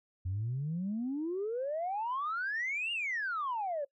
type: exponential two-way sweep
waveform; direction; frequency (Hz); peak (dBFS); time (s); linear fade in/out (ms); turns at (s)
sine; up then down; 87.7 to 2869 to 548; -31; 0.25-3.85; 10; 2.92
effects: noise-tail reverb RT60 0.1 s tail -22 dB re dry + tanh soft clip ceiling -28 dBFS